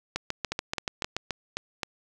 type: two click trains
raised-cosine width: 0.2 ms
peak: -11 / -12 dBFS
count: 8 / 6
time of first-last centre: 0.16-1.166 / 0.52-1.832 s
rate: 6.96 / 3.81 Hz
effects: none